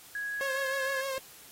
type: tone with pitch glide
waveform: sine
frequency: 1661.2 to 1682.4 Hz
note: G#6 to G#6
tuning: 0 to +22 cents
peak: -32 dBFS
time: 0.15-1.01 s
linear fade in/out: 2 ms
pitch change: +22 cents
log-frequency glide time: 0.31-0.63 s
type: tone with vibrato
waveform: sawtooth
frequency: 537 Hz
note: C5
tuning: 45 cents sharp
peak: -28 dBFS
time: 0.41-1.18 s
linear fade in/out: 0 ms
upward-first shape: triangle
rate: 6.5 Hz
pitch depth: 46 cents each way
effects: white hiss -52 dBFS RMS until 1.51 s + AAC 48 kbps